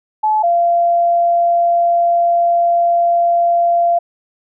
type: tone pair in turn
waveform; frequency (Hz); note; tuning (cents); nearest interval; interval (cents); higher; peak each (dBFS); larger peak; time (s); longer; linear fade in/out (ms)
sine; 860 / 688.5; A5 / F5; -40 / -25; major third; 385; first; -11 / -10; second; 0.23-0.43 / 0.43-3.99; second; 10
effects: none